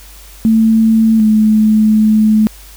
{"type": "tone pair in turn", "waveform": "sine", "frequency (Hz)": [222.7, 215.9], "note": ["A3", "A3"], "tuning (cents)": [21, -33], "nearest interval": "minor second", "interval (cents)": 54, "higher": "first", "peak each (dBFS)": -6, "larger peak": "neither", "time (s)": [[0.45, 1.2], [1.2, 2.47]], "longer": "second", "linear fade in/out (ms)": 0, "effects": ["added 50 Hz sine -36 dBFS peak until 2.76 s", "white hiss -39 dBFS RMS until 2.76 s"]}